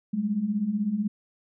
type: beating tone pair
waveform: sine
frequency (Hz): 195.7 / 211.7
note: G3 / G#3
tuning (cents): -3 / +33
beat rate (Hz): 16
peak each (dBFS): -30 / -25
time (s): 0.13-1.08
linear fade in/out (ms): 10
effects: none